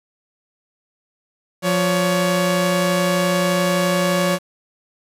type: tone pair together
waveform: sawtooth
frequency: 176.7 / 561.7 Hz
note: F3 / C#5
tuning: +21 / +23 cents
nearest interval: octave + minor sixth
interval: 2002 cents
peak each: -15 dBFS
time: 1.62-4.39 s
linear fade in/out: 50 ms
effects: resampled to 32000 Hz + 7-bit